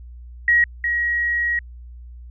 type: tone pair in turn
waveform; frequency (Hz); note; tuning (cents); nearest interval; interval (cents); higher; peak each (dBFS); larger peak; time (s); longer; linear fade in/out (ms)
sine; 1900 / 1900; A#6 / A#6; +33 / +33; unison; 0; neither; -12 / -18; first; 0.48-0.64 / 0.84-1.59; second; 2
effects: added 60 Hz sine -36 dBFS peak until 2.3 s